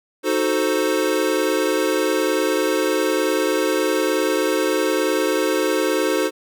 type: chord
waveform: square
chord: D# diminished seventh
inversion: none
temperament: equal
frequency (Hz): 311.1 / 370 / 440 / 523.3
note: D#4 / F#4 / A4 / C5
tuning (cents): 0 / 0 / 0 / 0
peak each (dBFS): -24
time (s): 0.23-6.31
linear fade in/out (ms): 50
effects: none